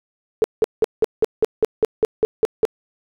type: tone bursts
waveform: sine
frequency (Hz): 440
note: A4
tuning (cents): 0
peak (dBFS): -11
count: 12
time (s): 0.42-2.652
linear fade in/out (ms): 0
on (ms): 21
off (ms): 180
effects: none